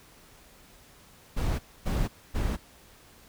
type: noise bursts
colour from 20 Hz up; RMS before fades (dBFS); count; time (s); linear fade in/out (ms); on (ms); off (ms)
brown; -27; 3; 1.36-2.57; 20; 230; 260
effects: pink hiss -55 dBFS RMS until 3.28 s